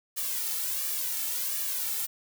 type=noise with flanger; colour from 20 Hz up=blue; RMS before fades=-31 dBFS; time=0.16-2.07 s; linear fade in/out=20 ms; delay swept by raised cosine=1.7 to 2.27 ms; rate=1.4 Hz; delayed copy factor=+1; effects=none